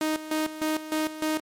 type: tone with tremolo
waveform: sawtooth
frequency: 311.1 Hz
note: D#4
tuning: in tune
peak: -20 dBFS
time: 0.01-1.4 s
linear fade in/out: 2 ms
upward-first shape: square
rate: 3.3 Hz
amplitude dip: 75%
effects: MP3 64 kbps